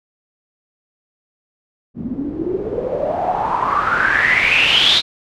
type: noise with low-pass filter sweep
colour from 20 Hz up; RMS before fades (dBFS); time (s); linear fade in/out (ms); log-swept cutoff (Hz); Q
white; -17; 1.94-5.02; 50; 210 to 3900; 8.9
effects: none